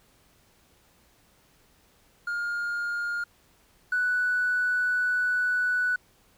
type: tone pair in turn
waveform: triangle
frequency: 1416 / 1483.2 Hz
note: F6 / F#6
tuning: +23 / +4 cents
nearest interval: minor second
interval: 81 cents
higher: second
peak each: -25 / -19 dBFS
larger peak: second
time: 2.27-3.24 / 3.92-5.96 s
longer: second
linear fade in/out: 5 ms
effects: tanh soft clip ceiling -20 dBFS + pink hiss -62 dBFS RMS until 6.37 s